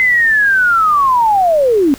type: linear sweep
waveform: sine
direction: down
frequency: 2064 to 259.5 Hz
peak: -8 dBFS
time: 0-1.94 s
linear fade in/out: 0 ms
effects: pink hiss -36 dBFS RMS until 1.98 s